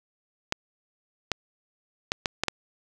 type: clicks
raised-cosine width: 0.2 ms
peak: -7 dBFS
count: 6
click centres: 0.524 / 1.317 / 2.119 / 2.258 / 2.436 / 2.483 s
effects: none